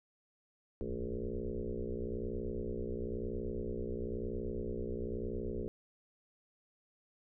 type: tone with frequency modulation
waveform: sine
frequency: 218 Hz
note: A3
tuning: 16 cents flat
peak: -35 dBFS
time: 0.81-5.68 s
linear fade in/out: 0 ms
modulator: 61 Hz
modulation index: 4.3
effects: none